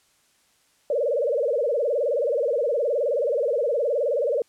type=tone with vibrato; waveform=sine; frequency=523.3 Hz; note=C5; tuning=in tune; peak=-20 dBFS; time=0.9-4.42 s; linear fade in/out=2 ms; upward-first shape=sine; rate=19 Hz; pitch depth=240 cents each way; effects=white hiss -63 dBFS RMS until 4.48 s + low-pass 10000 Hz 12 dB/octave